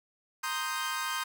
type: chord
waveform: sawtooth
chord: C minor seventh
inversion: third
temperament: equal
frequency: 932.3 / 1046.5 / 1244.5 / 1568 Hz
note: Bb5 / C6 / Eb6 / G6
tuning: 0 / 0 / 0 / 0 cents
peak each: -36 / -33 / -33 / -32 dBFS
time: 0.43-1.24 s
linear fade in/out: 10 ms
effects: none